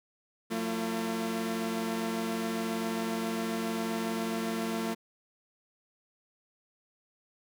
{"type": "tone cluster", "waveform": "sawtooth", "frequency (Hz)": [180.2, 225, 341.2], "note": ["F#3", "A3", "F4"], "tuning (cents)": [-45, 39, -40], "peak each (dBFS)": [-36, -28, -33], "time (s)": [0.5, 4.95], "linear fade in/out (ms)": 20, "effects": []}